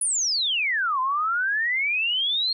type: exponential two-way sweep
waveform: sine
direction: down then up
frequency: 10220 to 1012 to 4293 Hz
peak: -21 dBFS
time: 0.01-2.53 s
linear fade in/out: 5 ms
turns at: 1 s
effects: none